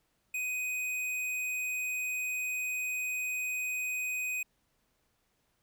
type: tone with tanh clipping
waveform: sine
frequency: 2500 Hz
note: D#7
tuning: 8 cents sharp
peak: -33 dBFS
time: 0.34-4.43 s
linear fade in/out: 5 ms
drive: 17 dB
effects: pink hiss -75 dBFS RMS until 5.62 s